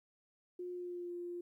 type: tone with pitch glide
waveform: sine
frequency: 357.8 to 350 Hz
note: F4 to F4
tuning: +42 to +4 cents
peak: -40 dBFS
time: 0.59-1.41 s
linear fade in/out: 5 ms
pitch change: -38 cents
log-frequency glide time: 0.72-1.1 s
effects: 13-bit